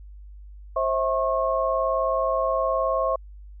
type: tone cluster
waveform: sine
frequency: 531 / 650 / 1086 Hz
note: C5 / E5 / C#6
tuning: +25 / -24 / -36 cents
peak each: -25 dBFS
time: 0.76-3.16 s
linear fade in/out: 5 ms
effects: added 50 Hz sine -40 dBFS peak until 3.6 s